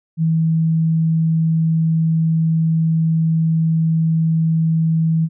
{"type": "tone", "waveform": "sine", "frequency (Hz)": 161.8, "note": "E3", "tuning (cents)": -32, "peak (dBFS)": -13, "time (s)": [0.17, 5.29], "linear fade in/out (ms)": 50, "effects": []}